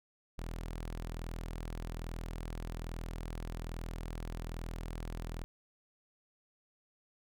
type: tone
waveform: sawtooth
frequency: 41.2 Hz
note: E1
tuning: in tune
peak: -35 dBFS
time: 0.38-5.44 s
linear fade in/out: 0 ms
effects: none